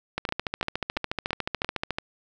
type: two click trains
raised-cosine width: 0.3 ms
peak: -12 / -11 dBFS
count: 6 / 25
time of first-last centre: 0.29-1.985 / 0.18-1.907 s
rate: 2.95 / 13.9 Hz
effects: none